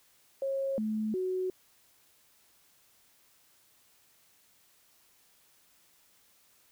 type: tone with pitch steps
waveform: sine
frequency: 543 / 216.3 / 370.9 Hz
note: C#5 / A3 / F#4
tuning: -36 / -29 / +4 cents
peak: -29 dBFS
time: 0.42-1.5 s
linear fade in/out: 2 ms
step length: 360 ms
effects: white hiss -65 dBFS RMS until 6.71 s